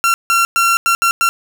30% pulse tone bursts at uneven times, 1366 Hz, F6, 39 cents flat, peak -8 dBFS, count 6, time 0.04-0.14 / 0.3-0.45 / 0.56-0.77 / 0.86-0.95 / 1.02-1.11 / 1.21-1.29 s, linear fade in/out 0 ms, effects none

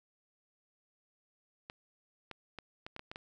clicks, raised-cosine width 0.3 ms, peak -27 dBFS, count 8, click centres 1.699 / 2.313 / 2.587 / 2.865 / 2.964 / 2.994 / 3.115 / 3.159 s, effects none

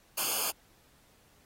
white noise with comb filter, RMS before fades -31 dBFS, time 0.17-0.51 s, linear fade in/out 10 ms, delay 0.52 ms, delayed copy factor -0.9, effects pink hiss -64 dBFS RMS until 1.45 s + AAC 48 kbps

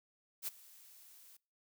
blue noise with ADSR envelope, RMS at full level -37 dBFS, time 0.42-1.37 s, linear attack 55 ms, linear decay 18 ms, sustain -22 dB, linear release 7 ms, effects noise-tail reverb RT60 0.4 s tail -25 dB re dry

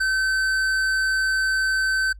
sine tone with tanh clipping, 1537 Hz, G6, 35 cents flat, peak -21 dBFS, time 0-2.13 s, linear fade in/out 10 ms, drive 12 dB, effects noise-tail reverb RT60 0.1 s tail -25 dB re dry + added 50 Hz sine -39 dBFS peak until 2.19 s

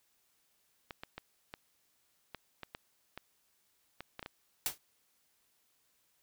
clicks, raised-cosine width 0.3 ms, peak -26 dBFS, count 12, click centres 0.908 / 1.035 / 1.18 / 1.539 / 2.347 / 2.633 / 2.749 / 3.176 / 4.006 / 4.194 / 4.228 / 4.261 s
white noise with exponential decay, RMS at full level -29 dBFS, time 4.66-4.78 s, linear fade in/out 1 ms, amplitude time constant 26 ms
effects white hiss -74 dBFS RMS until 6.22 s

